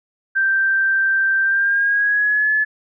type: tone with pitch glide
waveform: sine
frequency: 1568 to 1719.8 Hz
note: G6 to A6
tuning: 0 to -40 cents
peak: -14 dBFS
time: 0.35-2.65 s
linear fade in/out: 20 ms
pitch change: +160 cents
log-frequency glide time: 1.43-2.52 s
effects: none